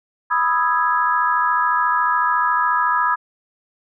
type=chord; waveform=sine; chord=E major seventh; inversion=second; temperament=equal; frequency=987.8 / 1244.5 / 1318.5 / 1661.2 Hz; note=B5 / D#6 / E6 / G#6; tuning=0 / 0 / 0 / 0 cents; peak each=-19 / -20 / -24 / -22 dBFS; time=0.3-3.16 s; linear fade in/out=20 ms; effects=none